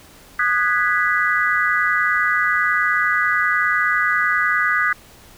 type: chord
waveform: sine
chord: G# minor seventh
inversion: second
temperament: equal with one note detuned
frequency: 1230.2 / 1480 / 1661.2 / 1975.5 Hz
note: D#6 / F#6 / G#6 / B6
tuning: -20 / 0 / 0 / 0 cents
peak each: -21 dBFS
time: 0.39-4.93 s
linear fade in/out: 5 ms
effects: pink hiss -46 dBFS RMS until 5.37 s